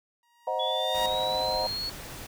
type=tone with exponential growth; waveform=sawtooth; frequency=946 Hz; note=A#5; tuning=25 cents sharp; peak=-24 dBFS; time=0.23-1.06 s; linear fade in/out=1 ms; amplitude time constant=180 ms
type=chord; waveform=sine; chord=C half-diminished seventh; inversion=none; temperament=equal with one note detuned; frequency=523.3 / 622.3 / 740 / 947.5 Hz; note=C5 / Eb5 / Gb5 / Bb5; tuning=0 / 0 / 0 / +28 cents; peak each=-32 dBFS; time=0.47-1.67 s; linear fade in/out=5 ms
type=linear sweep; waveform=sine; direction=up; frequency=3389 to 4397 Hz; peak=-30 dBFS; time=0.59-1.9 s; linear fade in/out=10 ms
type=noise; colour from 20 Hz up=pink; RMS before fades=-41 dBFS; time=0.94-2.27 s; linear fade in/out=10 ms
effects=none